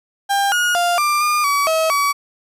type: tone with pitch steps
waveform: 35% pulse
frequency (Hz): 798 / 1441 / 699 / 1188 / 1209 / 1139 / 642 / 1138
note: G5 / F#6 / F5 / D6 / D6 / C#6 / E5 / C#6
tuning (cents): +31 / -46 / +1 / +20 / +50 / +47 / -46 / +45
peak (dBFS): -13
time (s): 0.29-2.13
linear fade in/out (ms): 20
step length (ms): 230
effects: resampled to 32000 Hz